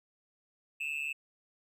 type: tone with amplitude modulation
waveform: triangle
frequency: 2623 Hz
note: E7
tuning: 9 cents flat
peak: -28 dBFS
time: 0.8-1.13 s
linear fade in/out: 10 ms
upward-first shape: sine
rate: 145 Hz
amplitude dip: 85%
effects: none